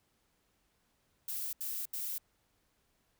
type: noise bursts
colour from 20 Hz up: violet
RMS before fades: -38 dBFS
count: 3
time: 1.28-2.182 s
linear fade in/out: 5 ms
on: 250 ms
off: 76 ms
effects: pink hiss -75 dBFS RMS until 3.19 s

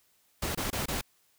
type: noise bursts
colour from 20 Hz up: pink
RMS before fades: -32 dBFS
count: 4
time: 0.42-1.012 s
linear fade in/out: 5 ms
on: 130 ms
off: 24 ms
effects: white hiss -68 dBFS RMS until 1.38 s

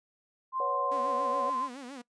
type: tone with pitch glide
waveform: sine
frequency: 1046.5 to 1038.1 Hz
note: C6 to C6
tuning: 0 to -14 cents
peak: -29 dBFS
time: 0.52-1.69 s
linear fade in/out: 50 ms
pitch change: -14 cents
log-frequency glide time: 0.84-1.52 s
type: chord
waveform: sine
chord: B suspended second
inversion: none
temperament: just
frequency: 493.9 / 555.6 / 740.8 Hz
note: B4 / C#5 / F#5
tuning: 0 / +4 / +2 cents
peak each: -38 / -33 / -38 dBFS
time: 0.6-1.5 s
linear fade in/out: 2 ms
type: tone with vibrato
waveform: sawtooth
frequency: 261.6 Hz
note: C4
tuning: in tune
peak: -37 dBFS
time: 0.91-2.02 s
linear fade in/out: 10 ms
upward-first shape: sine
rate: 7.1 Hz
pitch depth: 150 cents each way
effects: noise-tail reverb RT60 0.1 s tail -21 dB re dry + resampled to 22050 Hz

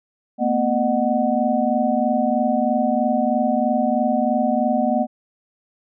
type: tone cluster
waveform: sine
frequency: 227.6 / 250.7 / 608 / 743 Hz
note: A#3 / B3 / D#5 / F#5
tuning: -41 / +26 / -40 / +7 cents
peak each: -22 dBFS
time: 0.38-5.07 s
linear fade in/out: 50 ms
effects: none

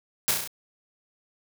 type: noise with echo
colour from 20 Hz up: white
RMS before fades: -22 dBFS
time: 0.28-0.31 s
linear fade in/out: 0 ms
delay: 33 ms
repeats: 5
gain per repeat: -3 dB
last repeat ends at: 0.475 s
effects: none

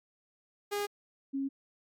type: tone pair in turn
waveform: sawtooth / sine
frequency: 409.1 / 273 Hz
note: G#4 / C#4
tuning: -26 / -26 cents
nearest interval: perfect fifth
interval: 700 cents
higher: first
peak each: -27 / -30 dBFS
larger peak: first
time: 0.71-0.87 / 1.33-1.49 s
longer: neither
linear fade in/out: 20 ms
effects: MP3 96 kbps

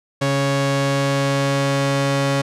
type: tone pair together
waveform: sawtooth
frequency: 138.59 / 277.2 Hz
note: C#3 / C#4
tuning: 0 / 0 cents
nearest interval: octave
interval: 1200 cents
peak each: -15 / -14 dBFS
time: 0.21-2.42 s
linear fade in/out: 10 ms
effects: low-pass 8000 Hz 12 dB/octave

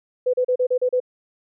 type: tone bursts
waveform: sine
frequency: 502 Hz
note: B4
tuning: 28 cents sharp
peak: -16 dBFS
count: 7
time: 0.26-1.002 s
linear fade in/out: 10 ms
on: 76 ms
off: 35 ms
effects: none

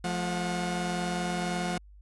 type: tone cluster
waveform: sawtooth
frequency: 175.6 / 217.6 / 725 Hz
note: F3 / A3 / F#5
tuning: +10 / -19 / -35 cents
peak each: -27 / -34 / -30 dBFS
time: 0.04-1.78 s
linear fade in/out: 5 ms
effects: added 50 Hz sine -49 dBFS peak until 2.01 s + resampled to 24000 Hz

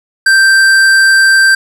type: tone with hard clipping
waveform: sine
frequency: 1568 Hz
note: G6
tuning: in tune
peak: -6 dBFS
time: 0.26-1.55 s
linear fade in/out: 5 ms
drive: 12 dB
effects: none

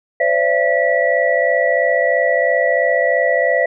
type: tone cluster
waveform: sine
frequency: 514 / 577 / 672 / 1947 Hz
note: C5 / D5 / E5 / B6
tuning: -31 / -31 / +33 / -25 cents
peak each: -18 dBFS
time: 0.2-3.66 s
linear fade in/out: 5 ms
effects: none

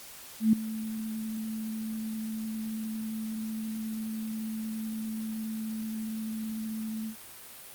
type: tone with ADSR envelope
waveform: sine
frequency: 220 Hz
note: A3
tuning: in tune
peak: -16 dBFS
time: 0.4-7.16 s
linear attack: 130 ms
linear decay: 4 ms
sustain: -16 dB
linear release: 90 ms
effects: white hiss -47 dBFS RMS until 7.74 s + Opus 48 kbps

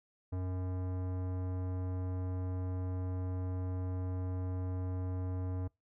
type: tone with tanh clipping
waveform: sine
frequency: 92 Hz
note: F#2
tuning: 9 cents flat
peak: -36 dBFS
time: 0.32-5.68 s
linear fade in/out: 10 ms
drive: 18 dB
effects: noise-tail reverb RT60 0.2 s tail -24 dB re dry

